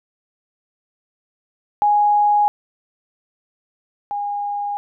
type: tone pair in turn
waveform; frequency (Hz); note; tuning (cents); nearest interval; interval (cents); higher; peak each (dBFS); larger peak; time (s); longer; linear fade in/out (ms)
sine; 829 / 817.1; G#5 / G#5; -3 / -28; unison; 25; first; -12 / -21; first; 1.82-2.48 / 4.11-4.77; neither; 0
effects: none